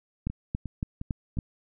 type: two click trains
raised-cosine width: 5 ms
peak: -16 / -22 dBFS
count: 5 / 4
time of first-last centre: 0.27-1.387 / 0.3-1.371 s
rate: 3.58 / 2.8 Hz
effects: none